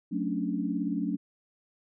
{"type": "chord", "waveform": "sine", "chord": "D major seventh", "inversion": "first", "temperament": "just", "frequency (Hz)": [183.54, 220.2, 275.3, 293.7], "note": ["F#3", "A3", "C#4", "D4"], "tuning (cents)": [-14, 2, -12, 0], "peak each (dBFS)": -33, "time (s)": [0.11, 1.17], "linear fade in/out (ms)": 20, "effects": []}